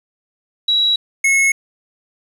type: tone pair in turn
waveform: sine / square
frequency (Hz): 3888 / 2182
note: B7 / C#7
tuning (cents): -28 / -28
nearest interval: minor seventh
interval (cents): 1000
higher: first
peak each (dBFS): -12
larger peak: neither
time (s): 0.68-0.96 / 1.24-1.52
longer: neither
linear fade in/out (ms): 5
effects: resampled to 32000 Hz + 7-bit